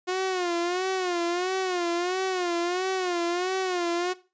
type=tone with vibrato; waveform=sawtooth; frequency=360 Hz; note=F#4; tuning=47 cents flat; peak=-21 dBFS; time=0.07-4.14 s; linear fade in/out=20 ms; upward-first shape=sine; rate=1.5 Hz; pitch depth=91 cents each way; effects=noise-tail reverb RT60 0.3 s tail -17 dB re dry + resampled to 16000 Hz